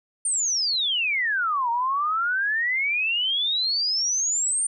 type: exponential two-way sweep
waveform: sine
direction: down then up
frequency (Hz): 9100 to 920 to 9100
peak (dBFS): -21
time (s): 0.25-4.67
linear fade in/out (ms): 5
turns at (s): 1.7
effects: none